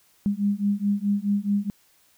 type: beating tone pair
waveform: sine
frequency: 200.4 / 205.1 Hz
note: G3 / G#3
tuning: +38 / -21 cents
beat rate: 4.7 Hz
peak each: -24 dBFS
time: 0.26-1.7 s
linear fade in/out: 0 ms
effects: white hiss -61 dBFS RMS until 2.17 s